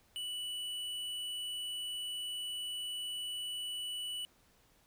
sine tone with hard clipping, 2960 Hz, F#7, in tune, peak -39 dBFS, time 0.16-4.25 s, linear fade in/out 0 ms, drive 9 dB, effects pink hiss -68 dBFS RMS until 4.86 s

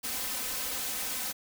white noise with comb filter, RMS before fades -34 dBFS, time 0.03-1.33 s, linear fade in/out 20 ms, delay 3.9 ms, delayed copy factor +0.8, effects none

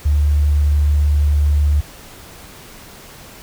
sine tone, 73.42 Hz, D2, in tune, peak -11 dBFS, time 0.05-1.81 s, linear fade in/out 10 ms, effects pink hiss -39 dBFS RMS until 3.42 s

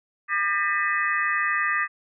sine tone cluster, 1202 / 1600 / 1814 / 1974 / 2538 Hz, D6 / G6 / A#6 / B6 / D#7, +40 / +35 / -48 / -1 / +34 cents, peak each -26 / -30 / -26 / -27 / -34 dBFS, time 0.28-1.88 s, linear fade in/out 50 ms, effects none

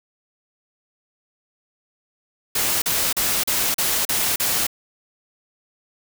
white noise bursts, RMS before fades -21 dBFS, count 7, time 2.55-4.668 s, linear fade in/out 5 ms, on 270 ms, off 38 ms, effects none

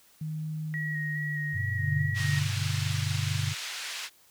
sine tone with pitch glide, 155.56 to 144.31 Hz, D#3 to D3, 0 to -30 cents, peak -31 dBFS, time 0.21-2.6 s, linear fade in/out 5 ms, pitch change -130 cents, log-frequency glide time 0.68-1.92 s
sine tone with vibrato, 1896 Hz, A#6, 29 cents sharp, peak -32 dBFS, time 0.74-2.39 s, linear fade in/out 0 ms, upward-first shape square, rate 2.4 Hz, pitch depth 18 cents each way
sine chord, G major, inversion none, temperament just, 98 / 122.5 / 147 Hz, G2 / B2 / D3, 0 / -14 / +2 cents, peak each -30 / -33 / -31 dBFS, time 1.52-3.55 s, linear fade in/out 50 ms
pink band-pass noise, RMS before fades -37 dBFS, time 2.14-4.1 s, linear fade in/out 50 ms, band 2000 to 6100 Hz, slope 12 dB/octave
effects white hiss -60 dBFS RMS until 4.3 s

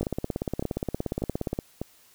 two click trains, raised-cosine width 2 ms, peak -16 / -14 dBFS, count 4 / 28, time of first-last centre 0.03-1.816 / 0.01-1.589 s, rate 1.68 / 17.1 Hz, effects white hiss -58 dBFS RMS until 2.14 s

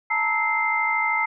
sine tone cluster, 875 / 928 / 1302 / 2088 Hz, A5 / A#5 / E6 / C7, -10 / -8 / -22 / -4 cents, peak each -27 / -28 / -28 / -22 dBFS, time 0.1-1.26 s, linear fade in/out 10 ms, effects none

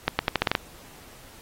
accelerating click train, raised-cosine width 0.3 ms, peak -4 dBFS, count 8, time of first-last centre 0.08-0.551 s, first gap 110 ms, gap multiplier 0.83, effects pink hiss -49 dBFS RMS until 1.41 s + AAC 48 kbps

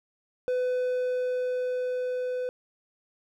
triangle tone with level ramp, 502 Hz, B4, 28 cents sharp, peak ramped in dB -22 to -26 dBFS, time 0.48-2.49 s, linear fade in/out 0 ms, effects none

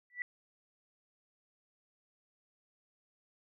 sine tone with exponential growth, 1964 Hz, B6, 10 cents flat, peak -30 dBFS, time 0.1-0.22 s, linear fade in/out 1 ms, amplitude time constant 25 ms, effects none

